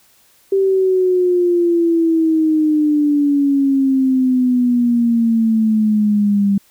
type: exponential sweep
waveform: sine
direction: down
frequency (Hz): 391.3 to 197.8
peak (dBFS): -11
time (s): 0.52-6.58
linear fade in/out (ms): 5
effects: white hiss -53 dBFS RMS until 6.7 s